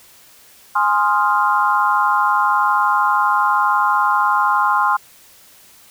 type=chord; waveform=sine; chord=F minor seventh; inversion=first; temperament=equal; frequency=830.6 / 1046.5 / 1244.5 / 1396.9 Hz; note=Ab5 / C6 / Eb6 / F6; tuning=0 / 0 / 0 / 0 cents; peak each=-19 / -16 / -21 / -20 dBFS; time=0.75-4.97 s; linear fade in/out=10 ms; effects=white hiss -47 dBFS RMS until 5.9 s